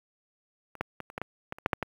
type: clicks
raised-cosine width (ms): 0.5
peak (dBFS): -29 / -14 / -21 / -29 / -18 / -17 / -19 / -29 / -8 / -9 / -14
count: 11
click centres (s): 0.753 / 0.81 / 1.003 / 1.101 / 1.179 / 1.216 / 1.524 / 1.585 / 1.661 / 1.732 / 1.827
effects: high-pass 60 Hz 12 dB/octave + 8-bit